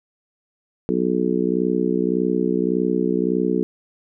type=harmonic tone; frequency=61.74 Hz; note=B1; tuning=in tune; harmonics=3 / 4 / 5 / 6 / 7; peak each=-24 / -24 / -24 / -24 / -24 dBFS; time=0.89-3.63 s; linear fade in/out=0 ms; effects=none